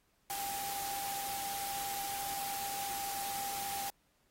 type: tone in noise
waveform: sine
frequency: 795 Hz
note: G5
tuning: 24 cents sharp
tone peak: -39 dBFS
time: 0.3-3.9 s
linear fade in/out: 0 ms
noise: white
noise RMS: -41 dBFS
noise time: 0.3-3.9 s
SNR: -1 dB
effects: pink hiss -74 dBFS RMS until 4.3 s + AAC 48 kbps